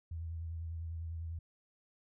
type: tone with vibrato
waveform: sine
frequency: 82.41 Hz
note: E2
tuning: in tune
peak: -38 dBFS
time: 0.11-1.39 s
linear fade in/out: 5 ms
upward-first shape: square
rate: 10 Hz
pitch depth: 27 cents each way
effects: none